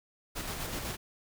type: noise with tremolo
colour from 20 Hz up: pink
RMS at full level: -36 dBFS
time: 0.35-0.97 s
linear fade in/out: 20 ms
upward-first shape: square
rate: 8 Hz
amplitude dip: 30%
effects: none